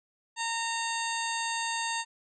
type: harmonic tone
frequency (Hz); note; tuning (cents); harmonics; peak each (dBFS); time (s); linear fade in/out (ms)
918; A#5; -27; 1 / 2 / 3 / 4 / 5 / 7 / 8 / 9; -33 / -36 / -38 / -39 / -40 / -41 / -42 / -43; 0.36-2.05; 50
effects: none

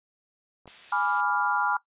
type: clicks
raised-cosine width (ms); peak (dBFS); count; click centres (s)
1; -37 / -32; 2; 0.657 / 0.677
type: noise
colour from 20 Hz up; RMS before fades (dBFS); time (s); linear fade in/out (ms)
blue; -40; 0.67-1.21; 2
type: chord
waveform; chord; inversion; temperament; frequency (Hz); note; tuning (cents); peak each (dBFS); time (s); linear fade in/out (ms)
sine; G# diminished seventh; none; equal; 830.6 / 987.8 / 1174.7 / 1396.9; G#5 / B5 / D6 / F6; 0 / 0 / 0 / 0; -28 / -29 / -31 / -27; 0.92-1.77; 5
effects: noise-tail reverb RT60 0.1 s tail -17 dB re dry + resampled to 8000 Hz

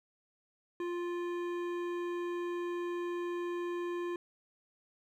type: tone with hard clipping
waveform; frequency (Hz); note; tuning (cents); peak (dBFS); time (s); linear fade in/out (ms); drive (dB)
triangle; 349.2; F4; 0; -36; 0.8-4.16; 2; 17
effects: none

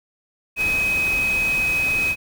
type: tone in noise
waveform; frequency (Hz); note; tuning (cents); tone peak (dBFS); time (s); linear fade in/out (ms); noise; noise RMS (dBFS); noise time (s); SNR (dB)
sine; 2531; D#7; +29; -18; 0.56-2.16; 50; pink; -31; 0.56-2.16; +10
effects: none

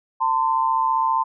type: tone pair together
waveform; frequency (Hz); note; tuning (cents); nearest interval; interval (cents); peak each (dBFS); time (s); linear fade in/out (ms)
sine; 899 / 1034; A5 / C6; +37 / -21; major second; 242; -20; 0.2-1.24; 20
effects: none

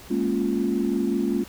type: chord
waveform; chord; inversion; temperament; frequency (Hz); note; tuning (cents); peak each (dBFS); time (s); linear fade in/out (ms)
sine; Bb minor seventh; third; equal; 207.7 / 233.1 / 277.2 / 349.2; Ab3 / Bb3 / Db4 / F4; 0 / 0 / 0 / 0; -26; 0.1-1.44; 10
effects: tanh soft clip ceiling -12 dBFS + pink hiss -45 dBFS RMS until 1.48 s

